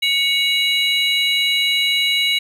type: tone cluster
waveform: triangle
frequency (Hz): 2224 / 2875 / 3910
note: C#7 / F7 / B7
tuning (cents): +5 / +50 / -18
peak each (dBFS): -18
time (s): 0.02-2.39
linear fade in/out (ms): 10
effects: none